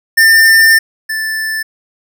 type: tone pair in turn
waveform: square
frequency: 1798 / 1760 Hz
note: A6 / A6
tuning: +37 / 0 cents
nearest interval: unison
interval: 37 cents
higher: first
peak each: -5 / -16 dBFS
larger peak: first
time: 0.17-0.79 / 1.09-1.63 s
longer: first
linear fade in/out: 10 ms
effects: none